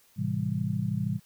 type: chord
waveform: sine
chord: A minor seventh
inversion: none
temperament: just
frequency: 110 / 132 / 165 / 198 Hz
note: A2 / C3 / E3 / G3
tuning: 0 / +16 / +2 / +18 cents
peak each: -32 dBFS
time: 0.16-1.2 s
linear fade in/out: 50 ms
effects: white hiss -62 dBFS RMS until 1.25 s

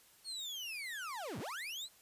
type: linear two-way sweep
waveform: 35% pulse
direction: down then up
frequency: 4400 to 85.7 to 4216 Hz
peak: -39 dBFS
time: 0.24-1.89 s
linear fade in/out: 50 ms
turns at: 1.39 s
effects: white hiss -64 dBFS RMS until 2.01 s + resampled to 32000 Hz

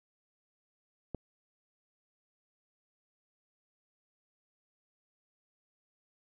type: click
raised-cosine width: 2 ms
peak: -23 dBFS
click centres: 1.147 s
effects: none

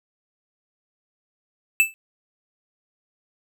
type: tone with exponential decay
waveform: square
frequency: 2637 Hz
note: E7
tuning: in tune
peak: -11 dBFS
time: 1.8-1.94 s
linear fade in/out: 0 ms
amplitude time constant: 30 ms
effects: none

